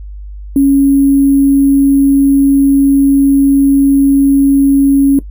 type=tone with sample-and-hold; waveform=sine; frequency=276.5 Hz; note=C#4; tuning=4 cents flat; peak=-4 dBFS; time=0.56-5.19 s; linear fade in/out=2 ms; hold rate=11025 Hz; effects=noise-tail reverb RT60 0.1 s tail -17 dB re dry + added 50 Hz sine -24 dBFS peak until 5.3 s